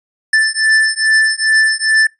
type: beating tone pair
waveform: square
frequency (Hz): 1760 / 1762.4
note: A6 / A6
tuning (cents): 0 / +2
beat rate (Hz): 2.4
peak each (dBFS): -14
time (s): 0.33-2.07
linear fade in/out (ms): 5
effects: noise-tail reverb RT60 0.2 s tail -24 dB re dry + resampled to 24000 Hz